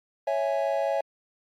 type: chord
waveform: triangle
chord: C# minor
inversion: none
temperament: equal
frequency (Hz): 554.4 / 659.3 / 830.6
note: C#5 / E5 / G#5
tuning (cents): 0 / 0 / 0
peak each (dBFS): -25 / -26 / -29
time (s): 0.27-1.01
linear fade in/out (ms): 5
effects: Opus 48 kbps